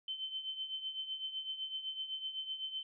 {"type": "tone with tremolo", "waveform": "sine", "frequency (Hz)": 3077, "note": "G7", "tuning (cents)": -33, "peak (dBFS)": -35, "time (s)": [0.08, 2.83], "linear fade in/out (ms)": 2, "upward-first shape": "triangle", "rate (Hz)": 7.9, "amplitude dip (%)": 75, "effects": []}